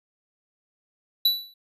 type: tone with exponential decay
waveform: square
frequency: 3951 Hz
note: B7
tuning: in tune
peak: -15 dBFS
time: 1.25-1.54 s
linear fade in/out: 5 ms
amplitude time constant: 63 ms
effects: resampled to 32000 Hz